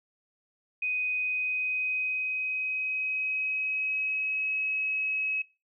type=tone with pitch glide; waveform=sine; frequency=2500 to 2560 Hz; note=D#7 to D#7; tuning=+8 to +49 cents; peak=-27 dBFS; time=0.82-5.42 s; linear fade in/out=5 ms; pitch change=+41 cents; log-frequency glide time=1.17-4.52 s; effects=noise-tail reverb RT60 0.3 s tail -21 dB re dry